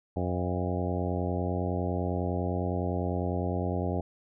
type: harmonic tone with a mistuned harmonic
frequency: 89.9 Hz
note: F#2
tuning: 49 cents flat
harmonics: 1 / 2 / 3 / 4 / 5 / 6 / 7 / 8 / 9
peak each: -31 / -34 / -36 / -37 / -38 / -39 / -39 / -40 / -41 dBFS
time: 0.16-4.01 s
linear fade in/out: 5 ms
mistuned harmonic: 8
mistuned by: -44 cents
effects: none